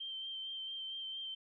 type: tone with vibrato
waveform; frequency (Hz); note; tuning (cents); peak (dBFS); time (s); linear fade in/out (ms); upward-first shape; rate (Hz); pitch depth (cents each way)
sine; 3136; G7; 0; -40; 0-1.35; 10; sine; 4.4; 19
effects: none